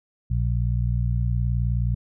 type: harmonic tone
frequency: 59.2 Hz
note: A#1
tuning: 27 cents sharp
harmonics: 1 / 2 / 3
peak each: -23 / -23 / -33 dBFS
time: 0.3-1.95 s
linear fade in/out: 10 ms
effects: none